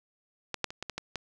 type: clicks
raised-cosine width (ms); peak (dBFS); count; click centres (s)
0.2; -15 / -10 / -23 / -18 / -18 / -17 / -16; 7; 0.543 / 0.643 / 0.705 / 0.826 / 0.897 / 0.98 / 1.157
effects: none